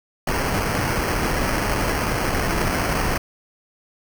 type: noise with sample-and-hold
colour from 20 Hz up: pink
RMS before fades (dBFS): -22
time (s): 0.27-3.18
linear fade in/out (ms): 5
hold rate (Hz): 3675
effects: none